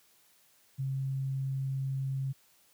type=tone; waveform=sine; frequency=134.6 Hz; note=C3; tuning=49 cents sharp; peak=-30 dBFS; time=0.78-2.33 s; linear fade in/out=20 ms; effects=white hiss -65 dBFS RMS until 2.73 s + high-pass 60 Hz 12 dB/octave